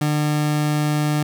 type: tone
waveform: 30% pulse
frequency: 150 Hz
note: D3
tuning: 37 cents sharp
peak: -15 dBFS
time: 0.01-1.23 s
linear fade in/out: 5 ms
effects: none